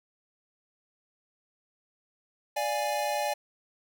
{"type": "chord", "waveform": "square", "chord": "D diminished", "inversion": "none", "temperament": "equal with one note detuned", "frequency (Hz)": [587.3, 698.5, 828.2], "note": ["D5", "F5", "Ab5"], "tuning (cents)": [0, 0, -5], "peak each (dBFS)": [-32, -37, -31], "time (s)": [2.56, 3.34], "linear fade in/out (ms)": 10, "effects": []}